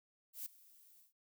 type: noise with ADSR envelope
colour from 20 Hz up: violet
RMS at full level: -42 dBFS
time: 0.33-1.13 s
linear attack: 130 ms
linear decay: 4 ms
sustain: -22 dB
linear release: 130 ms
effects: none